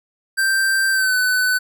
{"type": "tone with pitch glide", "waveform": "square", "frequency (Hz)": [1568, 1504.1], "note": ["G6", "F#6"], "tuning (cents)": [0, 28], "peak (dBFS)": -16, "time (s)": [0.37, 1.59], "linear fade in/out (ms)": 20, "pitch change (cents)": -72, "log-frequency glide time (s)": [0.91, 1.15], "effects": []}